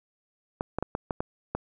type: clicks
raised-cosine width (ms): 1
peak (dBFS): -14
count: 7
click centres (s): 0.609 / 0.786 / 0.826 / 0.951 / 1.108 / 1.205 / 1.55
effects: none

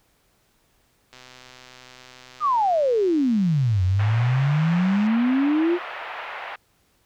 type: click train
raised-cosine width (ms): 0.2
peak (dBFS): -27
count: 501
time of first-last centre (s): 1.13-5.067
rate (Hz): 127
type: exponential two-way sweep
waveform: sine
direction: down then up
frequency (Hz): 1270 to 89.8 to 360.8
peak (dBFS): -17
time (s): 2.4-5.79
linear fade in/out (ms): 50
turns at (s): 3.83
type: band-pass noise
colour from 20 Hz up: pink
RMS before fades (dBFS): -34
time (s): 3.99-6.56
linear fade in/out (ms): 5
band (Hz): 650 to 2600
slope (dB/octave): 24
effects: pink hiss -64 dBFS RMS until 7.05 s

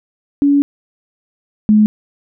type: tone pair in turn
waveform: sine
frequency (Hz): 284 / 212.8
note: C#4 / G#3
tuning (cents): +42 / +42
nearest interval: perfect fourth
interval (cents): 500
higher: first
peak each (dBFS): -8 / -6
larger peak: second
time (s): 0.42-0.62 / 1.69-1.86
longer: first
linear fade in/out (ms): 0
effects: none

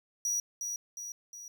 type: tone with echo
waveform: square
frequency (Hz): 5800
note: F#8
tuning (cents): -35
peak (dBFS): -29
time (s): 0.25-0.4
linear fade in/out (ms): 2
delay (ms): 360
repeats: 3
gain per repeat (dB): -5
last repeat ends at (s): 1.48
effects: none

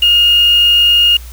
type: tone with quantisation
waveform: sine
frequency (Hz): 2846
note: F7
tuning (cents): +32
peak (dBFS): -6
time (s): 0.02-1.17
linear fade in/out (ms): 5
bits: 4
effects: added 60 Hz sine -28 dBFS peak until 1.32 s + white hiss -39 dBFS RMS until 1.32 s

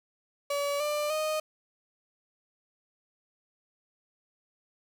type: tone with pitch steps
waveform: 35% pulse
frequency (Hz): 570 / 594.2 / 619.4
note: C#5 / D5 / D#5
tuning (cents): +48 / +20 / -8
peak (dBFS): -26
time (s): 0.5-1.4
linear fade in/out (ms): 5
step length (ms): 300
effects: 9-bit

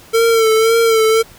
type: tone with vibrato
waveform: square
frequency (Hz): 450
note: A4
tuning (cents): +39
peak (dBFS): -10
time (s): 0.13-1.23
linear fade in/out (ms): 20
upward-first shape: sine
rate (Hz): 1.9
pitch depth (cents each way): 42
effects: pink hiss -42 dBFS RMS until 1.38 s

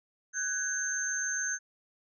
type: tone cluster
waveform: sine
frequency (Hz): 1504 / 1651 / 6320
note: F#6 / G#6 / G8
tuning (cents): +28 / -11 / +13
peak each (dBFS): -35 / -36 / -32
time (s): 0.33-1.59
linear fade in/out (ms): 50
effects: none

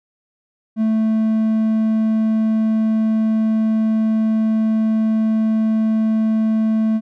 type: tone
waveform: triangle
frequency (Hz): 220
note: A3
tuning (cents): 0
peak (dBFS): -12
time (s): 0.76-7.01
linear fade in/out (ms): 50
effects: none

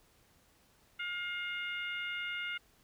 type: harmonic tone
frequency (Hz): 710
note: F5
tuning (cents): +28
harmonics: 2 / 3 / 4 / 5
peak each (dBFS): -40 / -39 / -42 / -52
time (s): 0.99-2.58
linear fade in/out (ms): 10
effects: pink hiss -67 dBFS RMS until 2.83 s

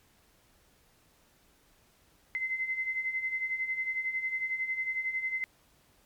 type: beating tone pair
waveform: sine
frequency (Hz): 2052 / 2063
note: C7 / C7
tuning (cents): -34 / -25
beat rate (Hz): 11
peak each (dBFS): -37 / -31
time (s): 2.35-5.44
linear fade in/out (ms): 0
effects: pink hiss -65 dBFS RMS until 6.05 s + MP3 96 kbps

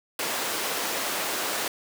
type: high-pass noise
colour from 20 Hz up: pink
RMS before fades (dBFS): -29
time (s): 0.19-1.68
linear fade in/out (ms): 2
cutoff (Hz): 410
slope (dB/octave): 12
effects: none

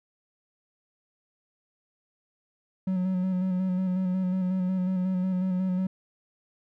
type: tone with vibrato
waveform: triangle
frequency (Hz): 185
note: F#3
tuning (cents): 0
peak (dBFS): -22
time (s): 2.87-5.87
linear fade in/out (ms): 5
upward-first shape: square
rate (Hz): 5.5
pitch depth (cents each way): 26
effects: none

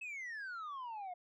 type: exponential sweep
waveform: sine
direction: down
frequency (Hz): 2637 to 698.5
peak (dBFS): -39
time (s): 0.01-1.14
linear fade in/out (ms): 10
effects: tanh soft clip ceiling -41 dBFS

